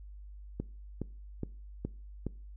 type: click train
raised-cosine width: 3 ms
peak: -21 dBFS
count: 5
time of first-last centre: 0.6-2.267 s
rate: 2.4 Hz
effects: noise-tail reverb RT60 0.4 s tail -22 dB re dry + added 50 Hz sine -45 dBFS peak until 2.56 s